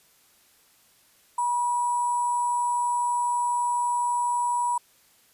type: tone with sample-and-hold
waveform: sine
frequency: 968 Hz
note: B5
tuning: 35 cents flat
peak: -22 dBFS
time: 1.38-4.78 s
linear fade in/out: 5 ms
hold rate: 8820 Hz
effects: white hiss -60 dBFS RMS until 5.33 s + resampled to 32000 Hz